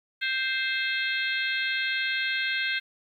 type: harmonic tone with a mistuned harmonic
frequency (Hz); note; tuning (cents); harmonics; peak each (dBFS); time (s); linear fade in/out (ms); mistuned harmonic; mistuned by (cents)
523.3; C5; 0; 3 / 4 / 5 / 6 / 7 / 8; -29 / -31 / -33 / -35 / -36 / -37; 0.21-2.8; 20; 6; +62
effects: 10-bit